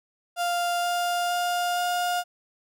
35% pulse tone with pitch steps, 698.5 / 702.5 / 706.6 / 710.7 Hz, F5 / F5 / F5 / F5, 0 / +10 / +20 / +30 cents, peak -22 dBFS, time 0.36-2.24 s, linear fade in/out 50 ms, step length 470 ms, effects none

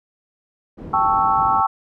white low-pass noise, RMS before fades -34 dBFS, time 0.77-1.62 s, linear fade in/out 20 ms, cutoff 290 Hz, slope 12 dB/octave
sine chord, A dominant seventh, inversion third, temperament equal, 784 / 880 / 1108.7 / 1318.5 Hz, G5 / A5 / C#6 / E6, 0 / 0 / 0 / 0 cents, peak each -20 dBFS, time 0.93-1.67 s, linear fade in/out 10 ms
effects none

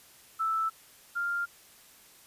sine tone pair in turn, 1318.5 / 1396.9 Hz, E6 / F6, 0 / 0 cents, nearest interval minor second, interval 100 cents, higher second, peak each -26 / -28 dBFS, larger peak first, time 0.39-0.7 / 1.15-1.46 s, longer neither, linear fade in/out 20 ms, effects white hiss -56 dBFS RMS until 2.26 s + resampled to 32000 Hz

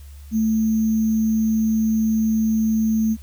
sine tone with sample-and-hold, 220 Hz, A3, in tune, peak -16 dBFS, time 0.31-3.17 s, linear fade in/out 50 ms, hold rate 6300 Hz, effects added 71 Hz sine -37 dBFS peak until 3.22 s + white hiss -53 dBFS RMS until 3.22 s

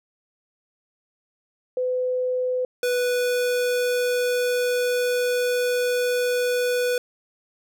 sine / square tone pair in turn, 505 / 492.9 Hz, B4 / B4, +39 / -3 cents, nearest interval unison, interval 42 cents, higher first, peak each -21 dBFS, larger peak neither, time 1.77-2.65 / 2.83-6.98 s, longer second, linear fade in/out 2 ms, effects none

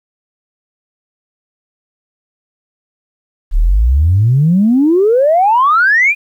sine exponential sweep, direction up, 33.65 to 2489 Hz, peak -6 dBFS, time 3.51-6.15 s, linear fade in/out 50 ms, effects tanh soft clip ceiling -2 dBFS + 8-bit

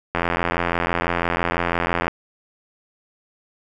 click train, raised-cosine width 0.5 ms, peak -5 dBFS, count 167, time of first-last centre 0.15-2.08 s, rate 86 Hz, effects none

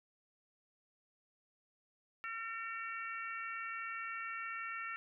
harmonic tone, 453.9 Hz, A#4, 46 cents flat, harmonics 3 / 4 / 5 / 6, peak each -43 / -45 / -47 / -49 dBFS, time 2.24-4.96 s, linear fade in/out 0 ms, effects none

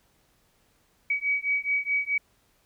sine beating tone pair, 2267 / 2271.7 Hz, C#7 / C#7, +38 / +42 cents, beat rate 4.7 Hz, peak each -27 dBFS, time 1.1-2.18 s, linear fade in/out 5 ms, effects pink hiss -66 dBFS RMS until 2.65 s

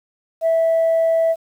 sine tone, 656 Hz, E5, 9 cents flat, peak -12 dBFS, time 0.41-1.36 s, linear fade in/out 50 ms, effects tanh soft clip ceiling -11 dBFS + 8-bit

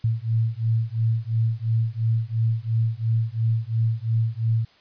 sine beating tone pair, 111.8 / 114.7 Hz, A2 / A#2, +28 / -28 cents, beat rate 2.9 Hz, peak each -23 dBFS, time 0.04-4.65 s, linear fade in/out 5 ms, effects white hiss -56 dBFS RMS until 4.8 s + resampled to 11025 Hz

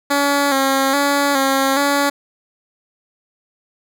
10% pulse tone with vibrato, 276.7 Hz, C#4, 3 cents flat, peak -6 dBFS, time 0.1-2.1 s, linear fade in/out 10 ms, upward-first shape square, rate 1.2 Hz, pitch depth 42 cents each way, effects none

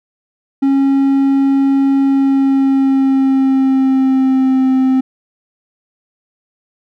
triangle tone with pitch glide, 273.4 to 261.5 Hz, C#4 to C4, -24 to -1 cents, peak -7 dBFS, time 0.62-5.01 s, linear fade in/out 10 ms, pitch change -77 cents, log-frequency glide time 2.02-4.71 s, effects none

